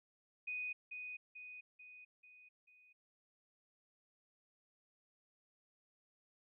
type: tone with echo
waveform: sine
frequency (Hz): 2489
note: D#7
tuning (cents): 0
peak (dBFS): -39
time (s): 0.47-0.73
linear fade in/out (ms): 10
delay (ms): 440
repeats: 5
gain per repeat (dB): -5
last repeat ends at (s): 2.93
effects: none